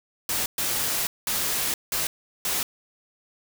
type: noise bursts at uneven times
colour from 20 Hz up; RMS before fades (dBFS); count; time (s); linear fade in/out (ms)
white; -26; 5; 0.29-0.46 / 0.58-1.07 / 1.27-1.74 / 1.92-2.07 / 2.45-2.63; 2
effects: none